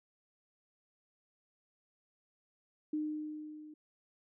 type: tone with level ramp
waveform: sine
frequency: 304.9 Hz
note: D#4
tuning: 35 cents flat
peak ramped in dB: -31 to -49 dBFS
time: 2.93-3.74 s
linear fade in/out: 5 ms
effects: none